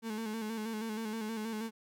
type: tone with vibrato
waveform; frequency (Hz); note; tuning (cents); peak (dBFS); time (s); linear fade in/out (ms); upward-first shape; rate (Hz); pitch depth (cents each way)
35% pulse; 220; A3; 0; -34; 0.02-1.71; 50; square; 6.3; 47
effects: none

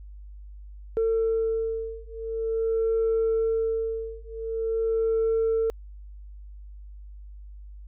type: beating tone pair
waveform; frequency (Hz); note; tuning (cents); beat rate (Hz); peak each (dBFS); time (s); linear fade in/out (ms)
sine; 449.5 / 449.96; A4 / A4; +37 / +39; 0.46; -25; 0.97-5.7; 0
effects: tanh soft clip ceiling -18 dBFS + added 50 Hz sine -40 dBFS peak until 7.87 s

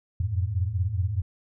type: tone cluster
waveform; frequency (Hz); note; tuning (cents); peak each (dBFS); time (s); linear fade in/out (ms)
sine; 86.5 / 91.4 / 107.7; F2 / F#2 / A2; -16 / -21 / -37; -28; 0.2-1.22; 5
effects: none

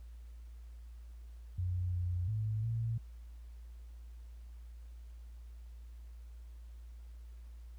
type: tone with pitch steps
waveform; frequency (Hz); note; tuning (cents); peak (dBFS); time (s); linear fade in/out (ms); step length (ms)
sine; 90.2 / 89 / 108.2 / 114.4; F#2 / F2 / A2 / A#2; -44 / +33 / -29 / -32; -32; 1.58-2.98; 5; 350
effects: added 58 Hz sine -47 dBFS peak until 7.78 s + pink hiss -71 dBFS RMS until 7.78 s

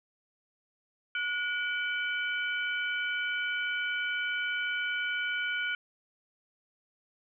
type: tone cluster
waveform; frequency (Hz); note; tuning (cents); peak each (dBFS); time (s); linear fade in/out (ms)
sine; 1455 / 2307 / 3024; F#6 / D7 / F#7; -29 / -31 / +37; -31 / -35 / -38; 1.15-5.75; 2
effects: none

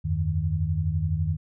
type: tone cluster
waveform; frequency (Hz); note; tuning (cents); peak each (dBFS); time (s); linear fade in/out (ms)
sine; 82.8 / 94.7 / 154.6; E2 / F#2 / D#3; +8 / +41 / -11; -27; 0.04-1.37; 20
effects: none

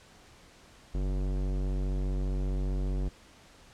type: tone with low-pass filter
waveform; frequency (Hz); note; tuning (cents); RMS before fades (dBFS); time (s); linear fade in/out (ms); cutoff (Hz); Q
square; 47.53; F#1; +47; -30; 0.94-3.09; 10; 460; 0.86
effects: pink hiss -56 dBFS RMS until 3.73 s + low-pass 8000 Hz 12 dB/octave

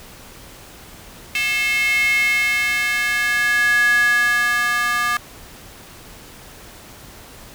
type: tone with high-pass filter sweep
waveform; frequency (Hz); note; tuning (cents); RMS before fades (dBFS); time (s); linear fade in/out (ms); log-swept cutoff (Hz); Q
square; 240; B3; -49; -18; 1.35-5.17; 2; 2400 to 1400; 8.2
effects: pink hiss -41 dBFS RMS until 7.54 s

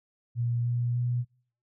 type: tone with pitch steps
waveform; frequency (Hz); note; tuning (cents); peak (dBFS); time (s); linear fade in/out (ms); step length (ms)
sine; 119.1 / 120.55 / 122.02; A#2 / B2 / B2; +38 / -41 / -20; -25; 0.35-1.25; 50; 300
effects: noise-tail reverb RT60 0.5 s tail -25 dB re dry

